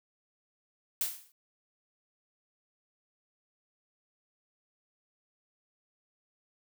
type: noise with exponential decay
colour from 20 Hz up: blue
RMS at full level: -28 dBFS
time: 1.01-1.32 s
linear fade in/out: 2 ms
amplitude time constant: 66 ms
effects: none